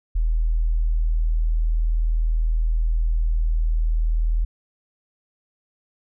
sine tone, 40.21 Hz, E1, 42 cents flat, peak -17 dBFS, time 0.15-4.45 s, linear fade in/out 10 ms, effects none

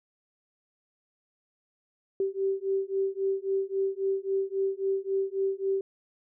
sine beating tone pair, 386.5 / 390.2 Hz, G4 / G4, -24 / -8 cents, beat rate 3.7 Hz, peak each -29 dBFS, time 2.2-5.81 s, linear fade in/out 2 ms, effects none

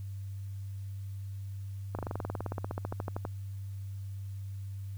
slowing click train, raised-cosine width 1 ms, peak -21 dBFS, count 23, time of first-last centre 1.95-3.251 s, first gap 38 ms, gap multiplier 1.04, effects added 98 Hz sine -37 dBFS peak until 4.97 s + white hiss -64 dBFS RMS until 4.97 s

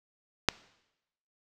click, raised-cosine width 0.2 ms, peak -4 dBFS, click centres 0.487 s, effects noise-tail reverb RT60 0.9 s tail -20 dB re dry

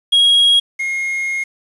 triangle tone pair in turn, 3293 / 2146 Hz, G#7 / C7, -15 / +43 cents, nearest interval perfect fifth, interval 742 cents, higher first, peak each -7 / -16 dBFS, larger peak first, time 0.12-0.6 / 0.79-1.44 s, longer second, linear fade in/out 10 ms, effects resampled to 24000 Hz + 7-bit

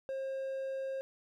triangle tone, 535 Hz, C5, 38 cents sharp, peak -33 dBFS, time 0.09-1.01 s, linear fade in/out 0 ms, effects none

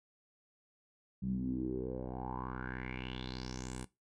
10% pulse tone with low-pass filter sweep, 63.3 Hz, B1, 43 cents sharp, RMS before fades -40 dBFS, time 1.22-3.85 s, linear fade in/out 10 ms, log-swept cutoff 170 to 9400 Hz, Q 6.1, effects noise-tail reverb RT60 0.2 s tail -18 dB re dry

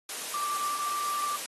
sine tone in noise, 1174.7 Hz, D6, in tune, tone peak -29 dBFS, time 0.34-1.36 s, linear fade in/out 2 ms, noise white, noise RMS -36 dBFS, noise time 0.09-1.46 s, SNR +4 dB, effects high-pass 300 Hz 12 dB/octave + AAC 32 kbps

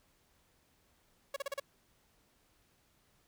sawtooth tone bursts, 557 Hz, C#5, 8 cents sharp, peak -31 dBFS, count 5, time 1.34-1.599 s, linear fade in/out 5 ms, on 23 ms, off 36 ms, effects pink hiss -71 dBFS RMS until 3.27 s

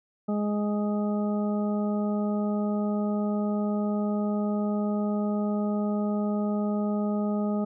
harmonic tone, 207.9 Hz, G#3, 2 cents sharp, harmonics 1 / 2 / 3 / 4 / 6, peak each -25 / -34 / -34 / -40 / -41 dBFS, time 0.28-7.65 s, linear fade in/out 10 ms, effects none

